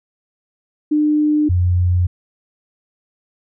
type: tone pair in turn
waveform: sine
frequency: 300.9 / 89.3 Hz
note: D4 / F2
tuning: +42 / +39 cents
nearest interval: octave + major sixth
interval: 2103 cents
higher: first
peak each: -12 dBFS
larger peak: neither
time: 0.91-1.49 / 1.49-2.07 s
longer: neither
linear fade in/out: 10 ms
effects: none